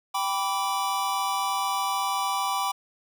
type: chord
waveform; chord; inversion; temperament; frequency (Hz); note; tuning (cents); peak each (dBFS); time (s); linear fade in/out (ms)
square; G major; none; equal with one note detuned; 784 / 987.8 / 1161.2; G5 / B5 / D6; 0 / 0 / -20; -30; 0.14-2.72; 10
effects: none